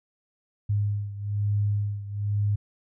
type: beating tone pair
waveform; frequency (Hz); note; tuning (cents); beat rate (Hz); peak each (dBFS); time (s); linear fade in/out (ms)
sine; 102.5 / 103.6; G#2 / G#2; -22 / -4; 1.1; -25 / -29; 0.69-2.56; 10
effects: none